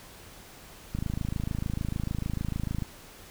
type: click train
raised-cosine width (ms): 5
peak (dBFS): -18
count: 51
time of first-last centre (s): 0.95-2.823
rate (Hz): 26.7
effects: pink hiss -49 dBFS RMS until 3.3 s

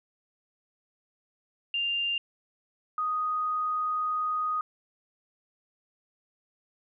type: tone pair in turn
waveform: sine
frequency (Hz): 2794 / 1244.6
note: F7 / D#6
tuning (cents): 0 / 0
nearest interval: octave + major second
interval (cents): 1400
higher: first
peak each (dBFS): -26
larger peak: neither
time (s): 1.74-2.18 / 2.98-4.61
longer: second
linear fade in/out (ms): 2
effects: none

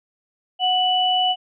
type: tone pair together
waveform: sine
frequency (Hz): 736.7 / 2964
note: F#5 / F#7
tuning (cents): -8 / +2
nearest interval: 2 octaves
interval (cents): 2410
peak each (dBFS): -19 / -19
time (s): 0.59-1.36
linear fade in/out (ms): 50
effects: none

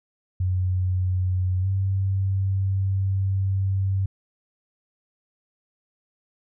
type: tone with pitch glide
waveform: sine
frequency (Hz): 92 to 96.52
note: F#2 to G2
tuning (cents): -9 to -26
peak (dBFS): -20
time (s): 0.4-4.06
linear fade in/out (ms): 5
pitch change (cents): +83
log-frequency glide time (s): 1.61-1.67
effects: none

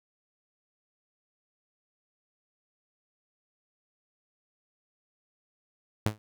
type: tone with exponential decay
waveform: sawtooth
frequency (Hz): 106.5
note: G#2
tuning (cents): +44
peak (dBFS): -17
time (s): 6.06-6.18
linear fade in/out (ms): 0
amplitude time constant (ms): 25
effects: none

